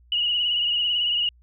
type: tone with vibrato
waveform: sine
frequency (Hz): 2902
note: F#7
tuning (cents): -34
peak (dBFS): -20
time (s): 0.12-1.29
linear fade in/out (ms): 2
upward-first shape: triangle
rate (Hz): 18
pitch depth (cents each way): 54
effects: added 60 Hz sine -52 dBFS peak until 1.42 s